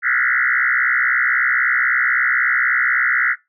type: tone with frequency modulation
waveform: sine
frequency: 1703 Hz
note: G#6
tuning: 43 cents sharp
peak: -14 dBFS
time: 0.02-3.36 s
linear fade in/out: 50 ms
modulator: 63.8 Hz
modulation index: 5.3
effects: noise-tail reverb RT60 0.2 s tail -18 dB re dry